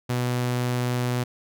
sawtooth tone, 123.47 Hz, B2, in tune, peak -19 dBFS, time 0.09-1.24 s, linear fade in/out 10 ms, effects none

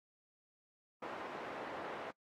pink band-pass noise, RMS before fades -45 dBFS, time 1.02-2.11 s, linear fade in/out 5 ms, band 410 to 1400 Hz, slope 12 dB/octave, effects noise-tail reverb RT60 0.1 s tail -22 dB re dry + AAC 48 kbps

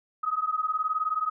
sine beating tone pair, 1252 / 1271 Hz, D#6 / D#6, +10 / +36 cents, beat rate 19 Hz, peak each -28 dBFS, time 0.23-1.3 s, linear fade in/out 10 ms, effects none

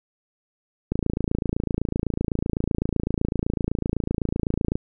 click train, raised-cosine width 3 ms, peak -10 dBFS, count 108, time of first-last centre 0.92-4.755 s, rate 27.9 Hz, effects none

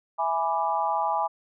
sine chord, E dominant seventh, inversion none, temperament equal, 659.3 / 830.6 / 987.8 / 1174.7 Hz, E5 / G#5 / B5 / D6, 0 / 0 / 0 / 0 cents, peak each -31 / -26 / -28 / -31 dBFS, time 0.18-1.28 s, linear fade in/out 20 ms, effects none

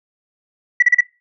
sine tone bursts, 1954 Hz, B6, 19 cents flat, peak -6 dBFS, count 4, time 0.8-1.008 s, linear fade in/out 5 ms, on 25 ms, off 36 ms, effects noise-tail reverb RT60 0.3 s tail -22 dB re dry + tanh soft clip ceiling -2 dBFS

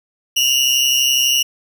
30% pulse tone pair together, 2794 / 2926 Hz, F7 / F#7, 0 / -20 cents, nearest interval minor second, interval 80 cents, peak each -13 dBFS, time 0.36-1.43 s, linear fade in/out 10 ms, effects none

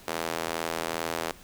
square tone with high-pass filter, 41.2 Hz, E1, in tune, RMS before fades -32 dBFS, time 0.07-1.32 s, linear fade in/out 10 ms, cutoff 490 Hz, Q 0.86, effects pink hiss -51 dBFS RMS until 1.43 s

